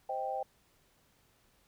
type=chord; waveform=sine; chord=C minor; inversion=none; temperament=just; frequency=523.3 / 627.9 / 784.9 Hz; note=C5 / Eb5 / G5; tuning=0 / +16 / +2 cents; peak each=-39 / -40 / -35 dBFS; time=0.09-0.43 s; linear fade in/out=5 ms; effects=pink hiss -69 dBFS RMS until 1.67 s